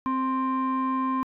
sine tone pair together, 262 / 1049 Hz, C4 / C6, +2 / +4 cents, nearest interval 2 octaves, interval 2402 cents, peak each -24 dBFS, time 0.06-1.23 s, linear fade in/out 0 ms, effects tanh soft clip ceiling -20 dBFS

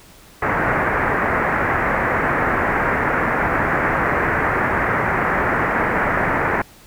white low-pass noise, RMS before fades -19 dBFS, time 0.42-6.62 s, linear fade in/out 5 ms, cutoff 2000 Hz, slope 48 dB/octave, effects pink hiss -46 dBFS RMS until 6.86 s

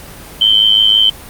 sine tone with amplitude modulation, 3100 Hz, G7, 20 cents flat, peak -3 dBFS, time 0.41-1.1 s, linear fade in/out 5 ms, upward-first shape sine, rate 106 Hz, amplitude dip 75%, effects pink hiss -33 dBFS RMS until 1.29 s + Opus 32 kbps

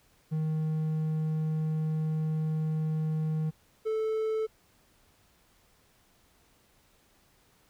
triangle tone pair in turn, 156.6 / 438.4 Hz, D#3 / A4, +11 / -6 cents, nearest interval octave + tritone, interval 1783 cents, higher second, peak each -25 dBFS, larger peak neither, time 0.31-3.51 / 3.85-4.47 s, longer first, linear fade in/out 20 ms, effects pink hiss -65 dBFS RMS until 7.69 s

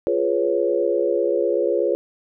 sine chord, C# dominant seventh, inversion first, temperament equal with one note detuned, 349.2 / 417.2 / 493.9 / 554.4 Hz, E#4 / G#4 / B4 / C#5, 0 / +8 / 0 / 0 cents, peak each -23 dBFS, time 0.07-1.95 s, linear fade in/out 0 ms, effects none

